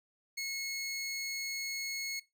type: tone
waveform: 20% pulse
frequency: 2180 Hz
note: C#7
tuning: 29 cents flat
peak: -30 dBFS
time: 0.37-2.2 s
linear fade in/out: 10 ms
effects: noise-tail reverb RT60 0.2 s tail -19 dB re dry